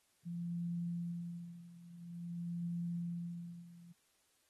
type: tone with tremolo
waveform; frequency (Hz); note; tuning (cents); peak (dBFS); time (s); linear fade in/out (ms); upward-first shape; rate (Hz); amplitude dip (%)
sine; 171.9; F3; -27; -36; 0.25-3.93; 20; sine; 0.49; 85
effects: white hiss -75 dBFS RMS until 4.49 s + AAC 32 kbps